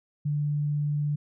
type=tone; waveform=sine; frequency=147.2 Hz; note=D3; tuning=4 cents sharp; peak=-24 dBFS; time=0.25-1.16 s; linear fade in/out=10 ms; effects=none